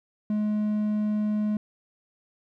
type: tone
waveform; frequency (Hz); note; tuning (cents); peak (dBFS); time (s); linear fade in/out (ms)
triangle; 211.3; G#3; +30; -21; 0.3-1.57; 2
effects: none